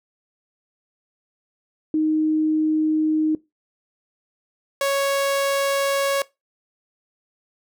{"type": "tone pair in turn", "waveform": ["sine", "sawtooth"], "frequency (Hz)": [311.1, 554.3], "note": ["D#4", "C#5"], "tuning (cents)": [0, 0], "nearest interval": "minor seventh", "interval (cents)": 1000, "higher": "second", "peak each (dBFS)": [-17, -15], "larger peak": "second", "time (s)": [[1.94, 3.35], [4.81, 6.22]], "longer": "neither", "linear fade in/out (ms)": 2, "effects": ["noise-tail reverb RT60 0.2 s tail -20 dB re dry"]}